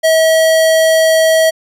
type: tone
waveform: square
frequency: 643 Hz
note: E5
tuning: 43 cents flat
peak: -8 dBFS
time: 0.03-1.51 s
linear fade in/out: 20 ms
effects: resampled to 32000 Hz